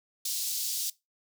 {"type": "high-pass noise", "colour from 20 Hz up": "pink", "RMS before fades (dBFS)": -32, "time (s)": [0.25, 0.9], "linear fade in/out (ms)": 5, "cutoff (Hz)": 4200, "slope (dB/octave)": 24, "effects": ["noise-tail reverb RT60 0.2 s tail -20 dB re dry"]}